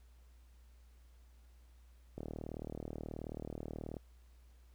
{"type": "click train", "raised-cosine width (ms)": 2, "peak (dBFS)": -29, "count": 70, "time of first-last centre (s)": [2.18, 3.968], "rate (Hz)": 38.6, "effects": ["added 60 Hz sine -58 dBFS peak until 4.74 s", "pink hiss -73 dBFS RMS until 4.74 s"]}